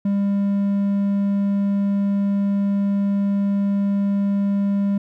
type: tone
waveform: triangle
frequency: 200 Hz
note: G3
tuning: 35 cents sharp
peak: -15 dBFS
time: 0.05-4.98 s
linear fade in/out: 5 ms
effects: none